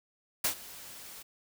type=noise with ADSR envelope; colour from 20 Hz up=white; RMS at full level=-27 dBFS; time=0.44-1.23 s; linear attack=7 ms; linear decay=96 ms; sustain=-20 dB; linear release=14 ms; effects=none